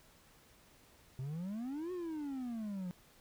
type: exponential two-way sweep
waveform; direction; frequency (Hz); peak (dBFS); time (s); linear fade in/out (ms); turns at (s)
triangle; up then down; 126.5 to 370 to 174.6; -36; 1.19-2.91; 0; 1.92
effects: pink hiss -64 dBFS RMS until 3.2 s